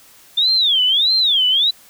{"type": "tone with vibrato", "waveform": "sine", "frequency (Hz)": 3520, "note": "A7", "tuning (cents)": 0, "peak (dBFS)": -12, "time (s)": [0.37, 1.71], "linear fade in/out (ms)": 10, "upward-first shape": "sine", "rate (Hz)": 1.6, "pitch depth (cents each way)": 290, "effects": ["white hiss -47 dBFS RMS until 1.89 s"]}